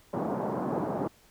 pink band-pass noise, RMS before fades -31 dBFS, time 0.13-1.08 s, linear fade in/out 10 ms, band 160 to 970 Hz, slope 24 dB/octave, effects pink hiss -60 dBFS RMS until 1.3 s

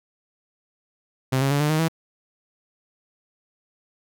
sawtooth tone with pitch steps, 131.2 / 137.01 / 143.07 / 149.41 / 156.02 / 162.93 Hz, C3 / C#3 / D3 / D3 / D#3 / E3, +5 / -20 / -45 / +30 / +5 / -20 cents, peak -15 dBFS, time 1.32-1.884 s, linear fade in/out 10 ms, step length 94 ms, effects none

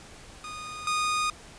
sawtooth tone pair in turn, 1233 / 1233 Hz, D#6 / D#6, -16 / -16 cents, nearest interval unison, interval 0 cents, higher neither, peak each -33 / -21 dBFS, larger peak second, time 0.44-0.87 / 0.87-1.3 s, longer neither, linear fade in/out 2 ms, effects pink hiss -48 dBFS RMS until 1.58 s + resampled to 22050 Hz

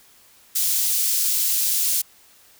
white high-pass noise, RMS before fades -21 dBFS, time 0.55-2.02 s, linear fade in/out 10 ms, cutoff 4700 Hz, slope 12 dB/octave, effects white hiss -53 dBFS RMS until 2.59 s

